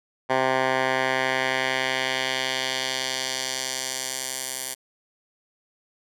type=tone with band-pass filter sweep; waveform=10% pulse; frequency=130.81 Hz; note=C3; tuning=in tune; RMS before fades=-26 dBFS; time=0.29-4.75 s; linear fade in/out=20 ms; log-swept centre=1100 to 10000 Hz; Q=1.1; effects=none